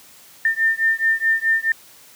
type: beating tone pair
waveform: sine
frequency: 1800 / 1804.7 Hz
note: A6 / A6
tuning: +39 / +43 cents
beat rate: 4.7 Hz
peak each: -19 dBFS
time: 0.45-1.72 s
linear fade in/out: 2 ms
effects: white hiss -47 dBFS RMS until 2.15 s + high-pass 80 Hz 12 dB/octave